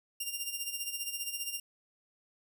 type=tone with tremolo; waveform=10% pulse; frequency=2794 Hz; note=F7; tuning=in tune; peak=-24 dBFS; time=0.2-1.6 s; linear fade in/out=5 ms; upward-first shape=sine; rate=15 Hz; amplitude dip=65%; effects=none